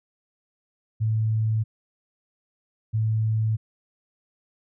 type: tone pair in turn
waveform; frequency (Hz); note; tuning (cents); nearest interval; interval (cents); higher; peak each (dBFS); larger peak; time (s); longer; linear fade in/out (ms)
sine; 110 / 110; A2 / A2; 0 / 0; unison; 0; neither; -20; neither; 1-1.64 / 2.93-3.57; neither; 20
effects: none